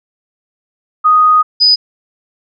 sine tone pair in turn, 1244.5 / 4978 Hz, D#6 / D#8, 0 / 0 cents, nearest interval 2 octaves, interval 2400 cents, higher second, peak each -5 dBFS, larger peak neither, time 1.04-1.43 / 1.6-1.76 s, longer first, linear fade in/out 20 ms, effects none

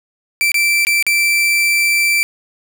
40% pulse tone with dropouts, 2339 Hz, D7, 8 cents flat, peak -11 dBFS, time 0.41-2.23 s, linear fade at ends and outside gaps 0 ms, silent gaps 0.518-0.543 / 0.85-0.869 / 1.026-1.066 s, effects none

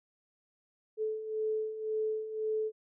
sine beating tone pair, 433.2 / 435.1 Hz, A4 / A4, -27 / -19 cents, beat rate 1.9 Hz, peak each -38 / -32 dBFS, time 0.97-2.72 s, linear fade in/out 50 ms, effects none

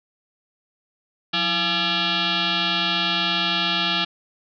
sine tone with frequency modulation, 180.2 Hz, F#3, 45 cents flat, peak -19 dBFS, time 1.33-4.05 s, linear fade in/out 10 ms, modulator 511 Hz, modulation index 7.7, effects none

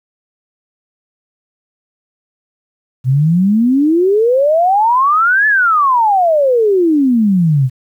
sine exponential two-way sweep, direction up then down, 123.47 to 1753 to 123.47 Hz, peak -8 dBFS, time 3.04-7.7 s, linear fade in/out 50 ms, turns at 5.47 s, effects 8-bit

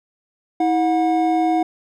triangle tone pair together, 323.2 / 728 Hz, E4 / F#5, -34 / -28 cents, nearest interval octave + major second, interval 1406 cents, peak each -16 dBFS, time 0.6-1.63 s, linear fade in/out 5 ms, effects none

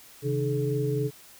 sine tone cluster, 134.3 / 158.2 / 303.9 / 428.7 Hz, C3 / D#3 / D#4 / A4, +46 / +29 / -41 / -45 cents, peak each -27 / -36 / -34 / -28 dBFS, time 0.22-1.11 s, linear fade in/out 50 ms, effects white hiss -51 dBFS RMS until 1.39 s

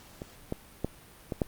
clicks, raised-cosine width 2 ms, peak -24 / -17 / -15 / -18 / -12 dBFS, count 5, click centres 0.219 / 0.524 / 0.846 / 1.322 / 1.418 s, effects pink hiss -53 dBFS RMS until 1.47 s + Opus 48 kbps

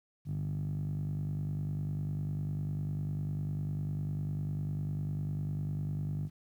10% pulse tone with band-pass filter, 50 Hz, G1, 35 cents sharp, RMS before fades -35 dBFS, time 0.25-6.3 s, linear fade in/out 50 ms, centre 130 Hz, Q 8.3, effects 11-bit

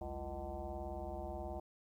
sine tone with frequency modulation, 346.8 Hz, F4, 12 cents flat, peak -40 dBFS, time 0.01-1.6 s, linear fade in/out 5 ms, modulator 135 Hz, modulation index 3.5, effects 12-bit

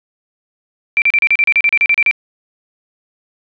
sine tone bursts, 2349 Hz, D7, in tune, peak -8 dBFS, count 14, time 0.97-2.111 s, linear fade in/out 0 ms, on 49 ms, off 35 ms, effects resampled to 11025 Hz + 8-bit

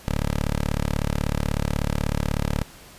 10% pulse tone, 36.29 Hz, D1, 20 cents flat, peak -14 dBFS, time 0.08-2.63 s, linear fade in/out 0 ms, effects pink hiss -46 dBFS RMS until 2.98 s + resampled to 32000 Hz

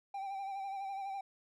triangle tone with vibrato, 784 Hz, G5, in tune, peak -36 dBFS, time 0.14-1.21 s, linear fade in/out 5 ms, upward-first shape sine, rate 12 Hz, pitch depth 38 cents each way, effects none

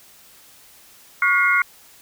sine tone cluster, 1122 / 1435 / 1944 / 2134 Hz, C#6 / F6 / B6 / C7, +21 / +47 / -28 / +34 cents, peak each -22 / -18 / -27 / -18 dBFS, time 1.22-1.62 s, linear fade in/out 2 ms, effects white hiss -49 dBFS RMS until 2.01 s

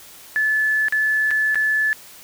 sine tone with dropouts, 1732 Hz, A6, 28 cents flat, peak -16 dBFS, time 0.36-1.93 s, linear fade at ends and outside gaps 0 ms, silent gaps 0.884-0.924 / 1.307-1.312 / 1.546-1.556 s, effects white hiss -43 dBFS RMS until 2.23 s

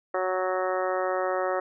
harmonic tone, 185.2 Hz, F#3, 2 cents sharp, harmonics 2 / 3 / 4 / 5 / 6 / 7 / 8 / 9 / 10, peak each -31 / -28 / -32 / -38 / -35 / -34 / -42 / -43 / -38 dBFS, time 0.14-1.6 s, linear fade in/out 5 ms, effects none

